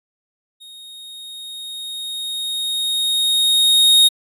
45% pulse tone with level ramp, 3730 Hz, A#7, in tune, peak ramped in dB -38 to -8 dBFS, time 0.6-4.09 s, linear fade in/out 20 ms, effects resampled to 32000 Hz

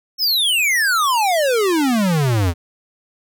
square exponential sweep, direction down, 5450 to 80.8 Hz, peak -15 dBFS, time 0.18-2.54 s, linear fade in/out 50 ms, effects none

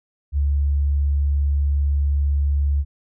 sine tone, 71.2 Hz, C#2, 47 cents sharp, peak -16 dBFS, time 0.32-2.85 s, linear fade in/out 50 ms, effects none

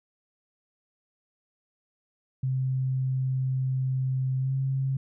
sine tone with pitch glide, 130.81 to 134.02 Hz, C3 to C3, 0 to +42 cents, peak -24 dBFS, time 2.43-4.97 s, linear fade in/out 5 ms, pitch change +42 cents, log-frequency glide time 4.39-4.53 s, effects none

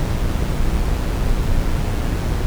brown noise with amplitude modulation, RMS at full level -17 dBFS, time 0-2.46 s, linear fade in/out 0 ms, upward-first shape sine, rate 116 Hz, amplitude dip 30%, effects none

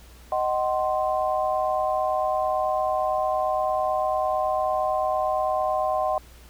sine chord, C diminished, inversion first, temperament equal with one note detuned, 622.3 / 751.2 / 1046.5 Hz, Eb5 / Gb5 / C6, 0 / +26 / 0 cents, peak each -25 / -25 / -28 dBFS, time 0.32-6.18 s, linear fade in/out 2 ms, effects added 60 Hz sine -47 dBFS peak until 6.49 s + pink hiss -52 dBFS RMS until 6.49 s

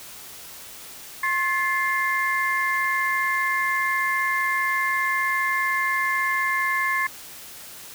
sine tone cluster, 1070 / 1735 / 2099 Hz, C6 / A6 / C7, +38 / -25 / +5 cents, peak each -25 dBFS, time 1.23-7.07 s, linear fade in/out 5 ms, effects white hiss -41 dBFS RMS until 7.94 s

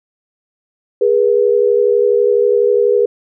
sine tone pair together, 411.6 / 483.7 Hz, G#4 / B4, -16 / -36 cents, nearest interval minor third, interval 280 cents, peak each -12 dBFS, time 1.01-3.06 s, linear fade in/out 5 ms, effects none

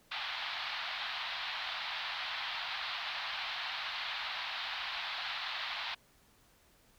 white band-pass noise, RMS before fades -39 dBFS, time 0.11-5.95 s, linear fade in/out 10 ms, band 700 to 4200 Hz, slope 48 dB/octave, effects pink hiss -66 dBFS RMS until 6.98 s

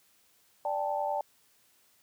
sine chord, D suspended fourth, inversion none, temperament equal with one note detuned, 587.3 / 789.9 / 880 Hz, D5 / G5 / A5, 0 / +13 / 0 cents, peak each -33 dBFS, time 0.65-1.21 s, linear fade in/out 2 ms, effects white hiss -66 dBFS RMS until 2.02 s + high-pass 60 Hz 12 dB/octave

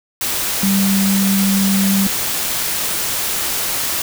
sine tone in noise, 195.5 Hz, G3, 4 cents flat, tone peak -13 dBFS, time 0.63-2.07 s, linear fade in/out 2 ms, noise white, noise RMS -20 dBFS, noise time 0.21-4.02 s, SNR +4 dB, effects none

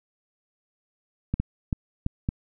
clicks, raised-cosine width 5 ms, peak -12 dBFS, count 5, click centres 1.34 / 1.4 / 1.728 / 2.064 / 2.289 s, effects none

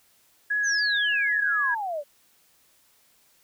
sine tone with vibrato, 1668 Hz, G#6, 7 cents sharp, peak -22 dBFS, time 0.5-1.75 s, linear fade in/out 10 ms, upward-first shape triangle, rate 3.9 Hz, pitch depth 20 cents each way
sine exponential sweep, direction down, 6540 to 554.4 Hz, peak -27 dBFS, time 0.63-2.04 s, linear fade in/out 50 ms
effects white hiss -62 dBFS RMS until 3.43 s

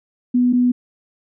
sine tone pair in turn, 246.9 / 246.9 Hz, B3 / B3, 0 / 0 cents, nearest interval unison, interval 0 cents, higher neither, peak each -12 dBFS, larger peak neither, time 0.34-0.53 / 0.53-0.72 s, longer neither, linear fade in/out 10 ms, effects none

